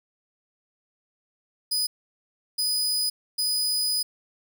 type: tone bursts at uneven times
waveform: sawtooth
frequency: 4978 Hz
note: D#8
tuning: in tune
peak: -20 dBFS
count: 3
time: 1.71-1.87 / 2.58-3.1 / 3.38-4.03 s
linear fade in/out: 10 ms
effects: none